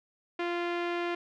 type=tone with low-pass filter; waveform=sawtooth; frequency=346.9 Hz; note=F4; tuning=12 cents flat; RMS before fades=-32 dBFS; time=0.39-1.15 s; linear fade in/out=5 ms; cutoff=2600 Hz; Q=1.5; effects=none